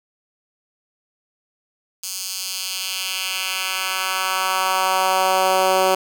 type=tone with high-pass filter sweep; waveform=10% pulse; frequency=188.2 Hz; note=F#3; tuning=30 cents sharp; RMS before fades=-21 dBFS; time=2.03-5.95 s; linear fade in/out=5 ms; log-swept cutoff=5900 to 450 Hz; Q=1.3; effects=7-bit